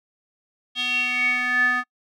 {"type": "tone with band-pass filter sweep", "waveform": "square", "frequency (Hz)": 248.5, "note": "B3", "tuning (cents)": 11, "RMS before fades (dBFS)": -22, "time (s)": [0.75, 1.84], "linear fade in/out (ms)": 50, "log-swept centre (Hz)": [3200, 1500], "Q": 9.9, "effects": ["noise-tail reverb RT60 0.1 s tail -26 dB re dry"]}